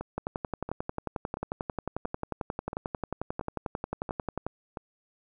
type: two click trains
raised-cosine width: 1 ms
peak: -17 / -21 dBFS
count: 49 / 8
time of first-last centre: 0.18-4.466 / 0.01-4.772 s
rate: 11.2 / 1.47 Hz
effects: none